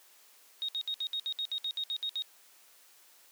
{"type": "tone bursts", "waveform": "sine", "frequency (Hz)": 3742, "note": "A#7", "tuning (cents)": 6, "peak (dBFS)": -31, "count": 13, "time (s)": [0.62, 2.221], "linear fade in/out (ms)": 0, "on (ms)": 65, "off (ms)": 63, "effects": ["white hiss -60 dBFS RMS until 3.31 s", "high-pass 400 Hz 12 dB/octave"]}